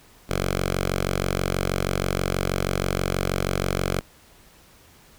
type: tone with notch filter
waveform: 5% pulse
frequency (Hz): 46.25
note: F#1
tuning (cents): 0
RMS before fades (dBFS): -25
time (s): 0.29-4.01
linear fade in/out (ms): 10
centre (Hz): 270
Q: 1.6
effects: pink hiss -53 dBFS RMS until 5.18 s